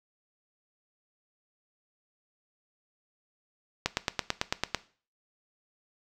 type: click train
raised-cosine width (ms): 0.2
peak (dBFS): -8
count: 9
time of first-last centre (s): 3.86-4.747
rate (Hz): 9.02
effects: noise-tail reverb RT60 0.4 s tail -17 dB re dry